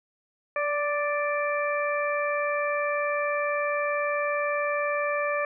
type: harmonic tone with a mistuned harmonic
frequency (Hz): 587.3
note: D5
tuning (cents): 0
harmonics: 1 / 2 / 3 / 4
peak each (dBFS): -27 / -30 / -32 / -33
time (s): 0.56-5.45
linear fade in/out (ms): 2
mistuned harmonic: 1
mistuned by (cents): -15
effects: none